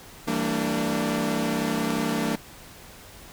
sawtooth chord, E half-diminished seventh, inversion none, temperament equal with one note detuned, 164.81 / 196 / 227.8 / 293.7 Hz, E3 / G3 / Bb3 / D4, 0 / 0 / -40 / 0 cents, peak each -28 / -28 / -23 / -25 dBFS, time 0.27-2.36 s, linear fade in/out 10 ms, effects pink hiss -46 dBFS RMS until 3.32 s

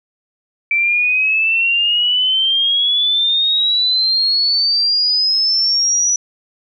sine exponential sweep, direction up, 2326 to 5920 Hz, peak -12 dBFS, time 0.71-6.16 s, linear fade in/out 2 ms, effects none

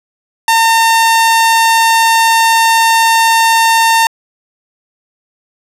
sawtooth tone, 908 Hz, A#5, 46 cents flat, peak -3 dBFS, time 0.48-4.07 s, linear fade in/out 2 ms, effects resampled to 32000 Hz + 7-bit

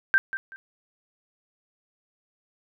sine tone with echo, 1568 Hz, G6, in tune, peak -15 dBFS, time 0.14-0.18 s, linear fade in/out 0 ms, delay 190 ms, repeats 2, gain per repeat -12 dB, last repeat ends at 0.56 s, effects none

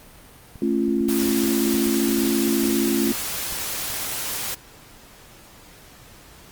clicks, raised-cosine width 5 ms, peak -28 dBFS, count 11, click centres 0.557 / 0.883 / 1.01 / 1.086 / 1.742 / 1.867 / 2.184 / 2.239 / 2.634 / 3.524 / 3.902 s
sine chord, A augmented, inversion none, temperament just, 220 / 275 / 343.8 Hz, A3 / C#4 / E#4, 0 / -14 / -27 cents, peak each -23 dBFS, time 0.62-3.12 s, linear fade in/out 2 ms
white noise, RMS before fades -28 dBFS, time 1.08-4.55 s, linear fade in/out 10 ms
effects pink hiss -47 dBFS RMS until 6.51 s + Opus 32 kbps

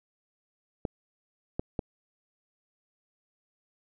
clicks, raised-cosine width 2 ms, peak -16 dBFS, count 3, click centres 0.852 / 1.595 / 1.792 s, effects none

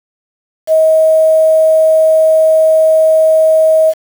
sine tone with quantisation, 635 Hz, D#5, 35 cents sharp, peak -5 dBFS, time 0.67-3.94 s, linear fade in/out 50 ms, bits 5, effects none

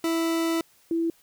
40% pulse / sine tone pair in turn, 329.6 / 331.9 Hz, E4 / E4, 0 / +12 cents, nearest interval unison, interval 12 cents, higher second, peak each -22 dBFS, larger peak neither, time 0.04-0.61 / 0.91-1.1 s, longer first, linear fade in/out 2 ms, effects white hiss -60 dBFS RMS until 1.22 s

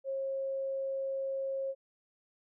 sine tone, 540 Hz, C#5, 45 cents flat, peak -32 dBFS, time 0.04-1.75 s, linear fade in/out 50 ms, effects none

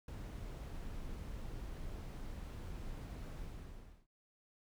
brown noise with ADSR envelope, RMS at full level -42 dBFS, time 0.08-4.07 s, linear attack 4 ms, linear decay 4 ms, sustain -3 dB, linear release 660 ms, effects none

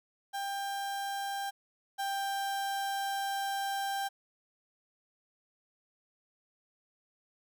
35% pulse tone pair in turn, 794 / 789.6 Hz, G5 / G5, +22 / +12 cents, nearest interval unison, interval 10 cents, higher first, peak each -32 / -30 dBFS, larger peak second, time 0.33-1.51 / 1.98-4.09 s, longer second, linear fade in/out 20 ms, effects none

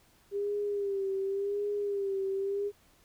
sine tone with vibrato, 399 Hz, G4, 31 cents sharp, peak -29 dBFS, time 0.31-2.72 s, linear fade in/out 50 ms, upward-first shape sine, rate 0.9 Hz, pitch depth 53 cents each way, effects pink hiss -64 dBFS RMS until 3.04 s

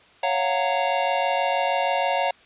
square chord, Gb major seventh, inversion second, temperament just, 555 / 693.7 / 740 / 925 Hz, Db5 / F5 / Gb5 / Bb5, +2 / -12 / 0 / -14 cents, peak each -27 dBFS, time 0.23-2.31 s, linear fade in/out 5 ms, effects white hiss -53 dBFS RMS until 2.45 s + resampled to 8000 Hz

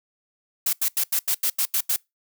blue noise bursts, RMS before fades -22 dBFS, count 9, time 0.66-1.962 s, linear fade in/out 5 ms, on 70 ms, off 84 ms, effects noise-tail reverb RT60 0.2 s tail -25 dB re dry

